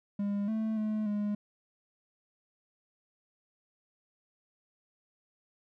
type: tone with pitch steps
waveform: triangle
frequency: 202.4 / 219.9 / 214.8 / 207.1 Hz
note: G#3 / A3 / A3 / G#3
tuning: -44 / -1 / -41 / -5 cents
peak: -27 dBFS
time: 0.19-1.35 s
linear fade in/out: 5 ms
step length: 290 ms
effects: none